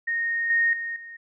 sine tone with level steps, 1854 Hz, A#6, 10 cents flat, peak -23 / -18 / -28 / -38 dBFS, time 0.07-1.17 s, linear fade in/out 10 ms, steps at 0.5 / 0.73 / 0.96 s, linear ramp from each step 2 ms, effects none

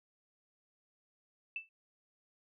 sine tone with exponential decay, 2648 Hz, E7, 7 cents sharp, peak -33 dBFS, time 1.56-1.69 s, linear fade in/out 2 ms, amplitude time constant 27 ms, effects none

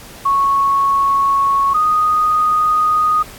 sine tone pair in turn, 1105 / 1240.3 Hz, C#6 / D#6, -6 / -6 cents, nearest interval major second, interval 200 cents, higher second, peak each -11 dBFS, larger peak neither, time 0.25-1.74 / 1.74-3.23 s, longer neither, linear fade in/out 10 ms, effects pink hiss -37 dBFS RMS until 3.38 s + AAC 64 kbps

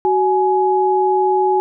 sine tone pair together, 374.7 / 839.8 Hz, F#4 / G#5, +22 / +19 cents, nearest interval octave + major second, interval 1397 cents, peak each -15 dBFS, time 0.05-1.6 s, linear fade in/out 0 ms, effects none

